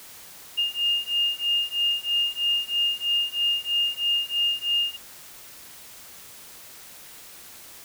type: beating tone pair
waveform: sine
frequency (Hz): 2826 / 2829.1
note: F7 / F7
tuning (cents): +20 / +22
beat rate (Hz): 3.1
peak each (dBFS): -25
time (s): 0.57-4.97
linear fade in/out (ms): 20
effects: white hiss -45 dBFS RMS until 7.84 s